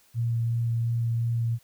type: tone with vibrato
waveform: sine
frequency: 116.54 Hz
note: A#2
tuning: in tune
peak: -23 dBFS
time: 0.14-1.59 s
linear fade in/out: 50 ms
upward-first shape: sine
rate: 2.8 Hz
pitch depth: 10 cents each way
effects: white hiss -61 dBFS RMS until 1.63 s